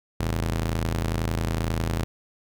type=ring-modulated tone; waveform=sawtooth; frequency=82.1 Hz; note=E2; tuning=6 cents flat; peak=-17 dBFS; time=0.2-2.04 s; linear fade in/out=0 ms; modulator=25.8 Hz; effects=none